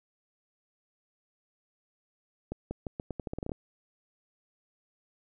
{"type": "accelerating click train", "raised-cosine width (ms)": 2, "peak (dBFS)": -21, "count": 13, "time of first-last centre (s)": [2.52, 3.518], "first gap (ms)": 190, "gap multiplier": 0.83, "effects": []}